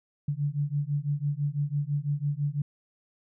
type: beating tone pair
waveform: sine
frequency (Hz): 141.9 / 147.9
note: C#3 / D3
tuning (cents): +41 / +13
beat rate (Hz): 6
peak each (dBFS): -29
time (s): 0.28-2.62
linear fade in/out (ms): 5
effects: none